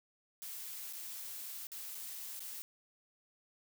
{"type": "noise with dropouts", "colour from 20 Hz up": "blue", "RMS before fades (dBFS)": -45, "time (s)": [0.42, 2.62], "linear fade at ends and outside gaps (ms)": 0, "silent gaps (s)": [[0.927, 0.933], [1.669, 1.718], [1.947, 1.951], [2.394, 2.404]], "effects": []}